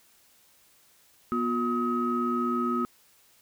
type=tone cluster; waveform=sine; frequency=242.5 / 358.1 / 1269 Hz; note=B3 / F4 / D#6; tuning=-31 / +43 / +34 cents; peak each=-27 / -31 / -28 dBFS; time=1.32-2.85 s; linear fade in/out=0 ms; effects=tanh soft clip ceiling -16 dBFS + white hiss -61 dBFS RMS until 3.41 s